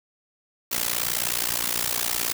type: noise with amplitude modulation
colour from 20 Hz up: white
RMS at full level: -22 dBFS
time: 0.71-2.33 s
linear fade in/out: 10 ms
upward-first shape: sine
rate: 59.3 Hz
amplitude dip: 95%
effects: none